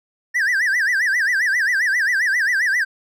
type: tone with vibrato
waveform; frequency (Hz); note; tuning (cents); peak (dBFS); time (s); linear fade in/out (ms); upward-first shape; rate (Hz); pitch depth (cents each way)
triangle; 1760; A6; 0; -14; 0.34-2.85; 20; sine; 7.5; 220
effects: none